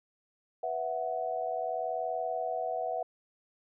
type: chord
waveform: sine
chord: B suspended fourth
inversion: none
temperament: equal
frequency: 493.9 / 659.3 / 740 Hz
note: B4 / E5 / F#5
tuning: 0 / 0 / 0 cents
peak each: -38 / -34 / -34 dBFS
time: 0.63-3.03 s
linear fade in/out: 5 ms
effects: none